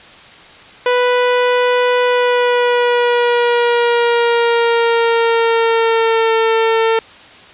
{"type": "tone with pitch glide", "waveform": "sawtooth", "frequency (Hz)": [493.9, 450.3], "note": ["B4", "A4"], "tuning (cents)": [0, 40], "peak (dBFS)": -7, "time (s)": [0.86, 6.99], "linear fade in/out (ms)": 2, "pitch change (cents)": -160, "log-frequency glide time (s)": [2.03, 6.35], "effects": ["white hiss -39 dBFS RMS until 7.53 s", "resampled to 8000 Hz"]}